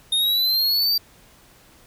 square exponential sweep, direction up, 3668 to 4699 Hz, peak -18 dBFS, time 0.12-0.98 s, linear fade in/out 5 ms, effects pink hiss -52 dBFS RMS until 1.86 s

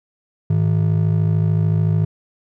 triangle ring-modulated tone, 131.7 Hz, C3, 12 cents sharp, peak -9 dBFS, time 0.5-2.05 s, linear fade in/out 2 ms, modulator 26.8 Hz, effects none

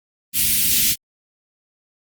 white band-stop noise, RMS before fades -17 dBFS, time 0.33-0.96 s, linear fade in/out 50 ms, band 270 to 2300 Hz, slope 24 dB/octave, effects Opus 32 kbps

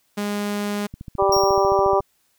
sawtooth tone, 205.5 Hz, G#3, 18 cents flat, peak -19 dBFS, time 0.17-0.87 s, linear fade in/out 10 ms
click train, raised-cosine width 5 ms, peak -22 dBFS, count 16, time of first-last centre 0.94-2.004 s, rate 14.1 Hz
harmonic tone, 196 Hz, G3, in tune, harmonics 2 / 3 / 4 / 5 / 6, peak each -19 / -21 / -22 / -23 / -24 dBFS, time 1.18-2.01 s, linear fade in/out 20 ms
square tone with exponential decay, 5588 Hz, F8, in tune, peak -20 dBFS, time 1.32-2.01 s, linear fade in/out 5 ms, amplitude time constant 150 ms
effects white hiss -65 dBFS RMS until 2.38 s

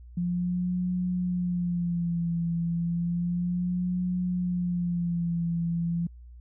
sine tone with vibrato, 174.61 Hz, F3, in tune, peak -25 dBFS, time 0.17-6.07 s, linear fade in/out 5 ms, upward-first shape sine, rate 0.32 Hz, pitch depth 59 cents each way, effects added 60 Hz sine -44 dBFS peak until 6.4 s

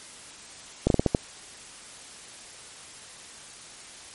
slowing click train, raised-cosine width 2 ms, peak -6 dBFS, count 6, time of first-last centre 0.87-1.148 s, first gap 32 ms, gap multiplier 1.28, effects white hiss -45 dBFS RMS until 4.14 s + MP3 48 kbps

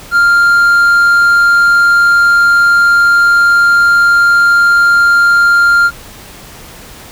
triangle tone, 1396.9 Hz, F6, in tune, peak -3 dBFS, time 0.11-5.91 s, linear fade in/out 50 ms, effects pink hiss -33 dBFS RMS until 7.11 s

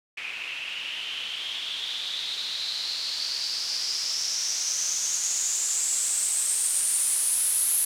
blue noise with low-pass filter sweep, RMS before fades -28 dBFS, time 0.17-7.85 s, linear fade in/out 5 ms, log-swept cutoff 2500 to 11000 Hz, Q 6.8, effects none

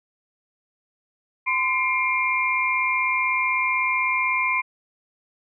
sine tone cluster, 1026 / 2132 / 2368 Hz, C6 / C7 / D7, -34 / +32 / +14 cents, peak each -24 dBFS, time 1.46-4.62 s, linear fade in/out 20 ms, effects none

